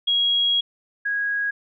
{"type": "tone pair in turn", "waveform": "sine", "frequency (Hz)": [3300, 1650], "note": ["G#7", "G#6"], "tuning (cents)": [-12, -12], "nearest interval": "octave", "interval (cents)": 1200, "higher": "first", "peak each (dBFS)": [-17, -21], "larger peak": "first", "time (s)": [[0.07, 0.61], [1.05, 1.51]], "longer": "first", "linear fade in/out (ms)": 10, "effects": []}